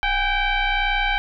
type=tone with frequency modulation; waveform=sine; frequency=753 Hz; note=F#5; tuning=30 cents sharp; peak=-18 dBFS; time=0.03-1.18 s; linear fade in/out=0 ms; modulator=784 Hz; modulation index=2.9; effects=none